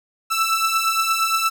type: beating tone pair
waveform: sawtooth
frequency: 1318.5 / 1327.1 Hz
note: E6 / E6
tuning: 0 / +11 cents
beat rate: 8.6 Hz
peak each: -19 / -16 dBFS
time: 0.3-1.5 s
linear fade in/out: 20 ms
effects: none